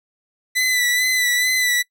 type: tone with vibrato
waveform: sawtooth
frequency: 1992 Hz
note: B6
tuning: 14 cents sharp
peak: -13 dBFS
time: 0.55-1.83 s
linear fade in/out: 20 ms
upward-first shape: sine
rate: 2.3 Hz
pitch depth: 35 cents each way
effects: noise-tail reverb RT60 0.1 s tail -23 dB re dry